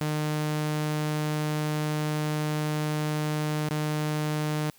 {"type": "tone with dropouts", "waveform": "sawtooth", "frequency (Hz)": 152, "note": "D#3", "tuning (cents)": -40, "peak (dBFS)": -22, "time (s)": [0.01, 4.7], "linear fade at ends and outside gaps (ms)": 0, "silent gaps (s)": [3.689, 3.709], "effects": ["white hiss -58 dBFS RMS until 4.78 s"]}